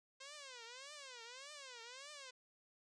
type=tone with vibrato; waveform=5% pulse; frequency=523.3 Hz; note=C5; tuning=in tune; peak=-40 dBFS; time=0.2-2.31 s; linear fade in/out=10 ms; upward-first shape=triangle; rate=1.7 Hz; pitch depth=260 cents each way; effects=resampled to 22050 Hz